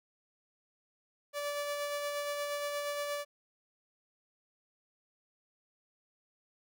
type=tone with tremolo; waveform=sawtooth; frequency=580 Hz; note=D5; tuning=22 cents flat; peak=-29 dBFS; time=1.33-3.25 s; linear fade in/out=50 ms; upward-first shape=sine; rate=8.5 Hz; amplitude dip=30%; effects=none